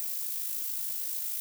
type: noise with amplitude modulation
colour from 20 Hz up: violet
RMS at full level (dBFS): -32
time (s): 0-1.4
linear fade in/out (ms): 0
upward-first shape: sine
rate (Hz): 53.3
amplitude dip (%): 40
effects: none